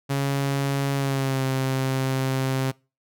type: tone with pitch glide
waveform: sawtooth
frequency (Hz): 138.59 to 132.64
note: C#3 to C3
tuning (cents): 0 to +24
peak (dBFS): -18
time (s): 0.09-2.72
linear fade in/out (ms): 20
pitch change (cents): -76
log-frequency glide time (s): 0.95-1.44
effects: noise-tail reverb RT60 0.3 s tail -24 dB re dry